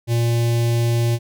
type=tone with notch filter; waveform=square; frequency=117.5 Hz; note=A#2; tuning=14 cents sharp; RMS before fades=-18 dBFS; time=0.07-1.19 s; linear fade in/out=50 ms; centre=1300 Hz; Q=0.88; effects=none